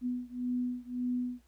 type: beating tone pair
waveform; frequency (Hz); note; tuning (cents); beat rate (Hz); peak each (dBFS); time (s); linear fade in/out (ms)
sine; 246.9 / 248.7; B3 / B3; 0 / +12; 1.8; -34 / -35; 0.01-1.42; 50
effects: added 60 Hz sine -62 dBFS peak until 1.47 s + pink hiss -71 dBFS RMS until 1.47 s